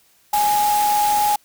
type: tone in noise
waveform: sine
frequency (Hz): 832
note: G#5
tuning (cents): +3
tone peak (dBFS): -15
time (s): 0.33-1.36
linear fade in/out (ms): 5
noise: white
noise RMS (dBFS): -26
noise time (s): 0.33-1.36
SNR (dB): +8
effects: white hiss -57 dBFS RMS until 1.44 s